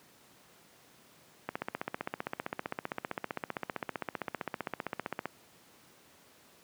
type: click train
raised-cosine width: 0.5 ms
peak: -18 dBFS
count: 59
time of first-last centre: 1.49-5.256 s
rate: 15.4 Hz
effects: pink hiss -60 dBFS RMS until 6.63 s + high-pass 150 Hz 12 dB/octave